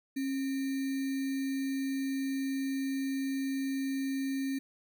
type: tone with sample-and-hold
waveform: sine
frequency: 270.3 Hz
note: C#4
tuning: 44 cents flat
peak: -30 dBFS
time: 0.16-4.59 s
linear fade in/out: 10 ms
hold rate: 2100 Hz
effects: none